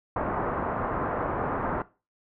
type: low-pass noise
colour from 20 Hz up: white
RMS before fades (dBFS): -29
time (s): 0.16-1.82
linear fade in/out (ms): 2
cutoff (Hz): 1300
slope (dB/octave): 24
effects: noise-tail reverb RT60 0.3 s tail -18 dB re dry + low-pass 2000 Hz 12 dB/octave